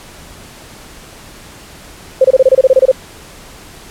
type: tone bursts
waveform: sine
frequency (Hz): 523.3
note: C5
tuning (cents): 0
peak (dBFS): -3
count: 12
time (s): 2.21-2.916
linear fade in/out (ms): 5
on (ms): 35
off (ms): 26
effects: pink hiss -36 dBFS RMS until 3.9 s + low-pass 12000 Hz 12 dB/octave